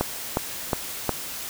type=click train; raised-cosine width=1 ms; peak=-7 dBFS; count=4; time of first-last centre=0.01-1.093 s; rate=2.77 Hz; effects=white hiss -34 dBFS RMS until 1.49 s